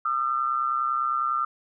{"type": "tone pair together", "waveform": "sine", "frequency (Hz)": [1214.1, 1344], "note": ["D#6", "E6"], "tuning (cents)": [-43, 33], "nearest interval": "major second", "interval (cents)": 176, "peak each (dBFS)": [-25, -26], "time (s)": [0.05, 1.45], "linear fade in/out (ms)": 5, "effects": []}